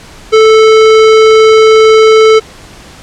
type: tone with hard clipping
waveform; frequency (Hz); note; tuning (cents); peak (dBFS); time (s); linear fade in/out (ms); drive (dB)
sine; 438.9; A4; -4; -3; 0.32-2.4; 20; 18
effects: pink hiss -33 dBFS RMS until 3.02 s + low-pass 8000 Hz 12 dB/octave